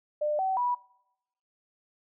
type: tone with pitch steps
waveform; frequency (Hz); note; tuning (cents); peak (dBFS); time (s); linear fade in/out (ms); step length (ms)
sine; 599 / 762 / 978; D5 / G5 / B5; +34 / -49 / -17; -25; 0.21-0.75; 10; 180
effects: noise-tail reverb RT60 0.9 s tail -23 dB re dry